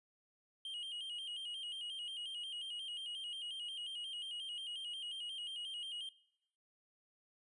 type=tone with vibrato; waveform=triangle; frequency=3028 Hz; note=F#7; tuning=39 cents sharp; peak=-40 dBFS; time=0.65-6.09 s; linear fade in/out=2 ms; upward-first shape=square; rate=5.6 Hz; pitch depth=77 cents each way; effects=noise-tail reverb RT60 0.7 s tail -19 dB re dry + resampled to 24000 Hz